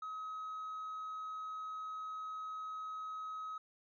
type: tone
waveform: triangle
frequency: 1273 Hz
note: D#6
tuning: 39 cents sharp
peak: -38 dBFS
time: 0.02-3.58 s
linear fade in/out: 5 ms
effects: tanh soft clip ceiling -36 dBFS + resampled to 16000 Hz